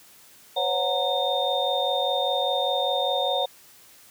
sine tone cluster, 510 / 555 / 735 / 925 / 3644 Hz, C5 / C#5 / F#5 / A#5 / A#7, -44 / +2 / -12 / -14 / -40 cents, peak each -30 / -27 / -27 / -33 / -27 dBFS, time 0.56-3.46 s, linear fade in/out 10 ms, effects white hiss -52 dBFS RMS until 4.1 s + high-pass 60 Hz 12 dB/octave

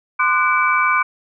sine tone cluster, 1038 / 1200 / 1482 / 2304 Hz, C6 / D6 / F#6 / D7, -14 / +37 / +2 / -34 cents, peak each -19 dBFS, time 0.19-1.03 s, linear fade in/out 10 ms, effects none

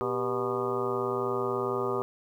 harmonic tone with a mistuned harmonic, 122.2 Hz, B2, 18 cents flat, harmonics 1 / 2 / 3 / 4 / 5 / 6 / 7 / 8 / 9 / 10, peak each -40 / -39 / -30 / -34 / -40 / -41 / -42 / -40 / -39 / -35 dBFS, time 0.01-2.02 s, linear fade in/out 0 ms, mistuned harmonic 3, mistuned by +110 cents, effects 10-bit

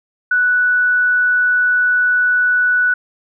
sine tone, 1480 Hz, F#6, in tune, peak -11 dBFS, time 0.31-2.94 s, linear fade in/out 5 ms, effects none

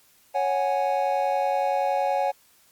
triangle chord, C# suspended fourth, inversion none, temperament equal, 554.4 / 740 / 830.6 Hz, C#5 / F#5 / G#5, 0 / 0 / 0 cents, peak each -24 dBFS, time 0.34-2.32 s, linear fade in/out 20 ms, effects white hiss -59 dBFS RMS until 2.71 s + Opus 48 kbps

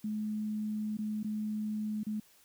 sine tone with dropouts, 213.3 Hz, G#3, 46 cents sharp, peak -32 dBFS, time 0.04-2.2 s, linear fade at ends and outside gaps 5 ms, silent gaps 0.971-0.987 / 1.231-1.244 / 2.034-2.066 s, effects white hiss -63 dBFS RMS until 2.44 s

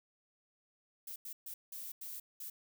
violet noise bursts at uneven times, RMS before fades -45 dBFS, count 6, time 1.07-1.16 / 1.25-1.33 / 1.46-1.54 / 1.72-1.92 / 2.01-2.2 / 2.4-2.5 s, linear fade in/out 5 ms, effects none

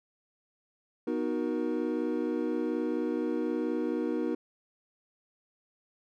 triangle chord, B major seventh, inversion none, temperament equal with one note detuned, 246.9 / 311.1 / 370 / 472.4 Hz, B3 / D#4 / F#4 / A#4, 0 / 0 / 0 / +23 cents, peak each -32 / -30 / -33 / -33 dBFS, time 1.07-4.35 s, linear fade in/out 5 ms, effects none

